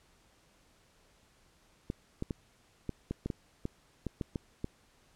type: clicks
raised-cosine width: 3 ms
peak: -21 dBFS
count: 12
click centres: 1.901 / 2.224 / 2.308 / 2.893 / 3.11 / 3.26 / 3.302 / 3.654 / 4.067 / 4.212 / 4.358 / 4.644 s
effects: pink hiss -66 dBFS RMS until 5.15 s + low-pass 10000 Hz 12 dB/octave